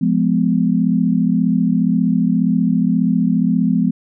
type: chord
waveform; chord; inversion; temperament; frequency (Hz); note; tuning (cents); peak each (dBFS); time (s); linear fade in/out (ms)
sine; F diminished; none; just; 174.61 / 209.5 / 251.4; F3 / Ab3 / Cb4; 0 / +15 / +31; -17; 0.01-3.91; 10
effects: none